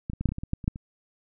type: clicks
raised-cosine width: 5 ms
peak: -18 / -22 / -17 / -9 / -15 / -21 / -21 / -21 / -13 / -25 / -10 / -25 dBFS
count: 12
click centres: 0.099 / 0.134 / 0.21 / 0.257 / 0.29 / 0.32 / 0.384 / 0.435 / 0.534 / 0.642 / 0.679 / 0.759 s
effects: none